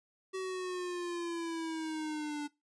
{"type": "linear sweep", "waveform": "square", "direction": "down", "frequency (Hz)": [380, 291.6], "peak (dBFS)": -36, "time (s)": [0.33, 2.48], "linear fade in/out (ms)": 20, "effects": ["noise-tail reverb RT60 0.2 s tail -20 dB re dry", "resampled to 22050 Hz"]}